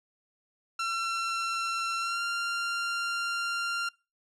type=tone with pitch glide; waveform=sawtooth; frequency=1354 to 1388.1 Hz; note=E6 to F6; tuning=+46 to -11 cents; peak=-25 dBFS; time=0.79-3.89 s; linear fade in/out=5 ms; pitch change=+43 cents; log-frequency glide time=1.99-2.22 s; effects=noise-tail reverb RT60 0.3 s tail -24 dB re dry + low-pass 7000 Hz 12 dB/octave